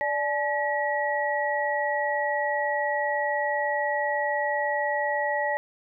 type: tone cluster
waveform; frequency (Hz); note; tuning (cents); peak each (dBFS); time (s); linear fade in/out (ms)
sine; 586 / 856 / 1918; D5 / A5 / A#6; -4 / -48 / +49; -28; 0.01-5.57; 0
effects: none